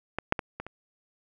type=clicks; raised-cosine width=0.5 ms; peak=-14 / -6 / -15 / -20 / -25 dBFS; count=5; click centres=0.186 / 0.324 / 0.392 / 0.6 / 0.666 s; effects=none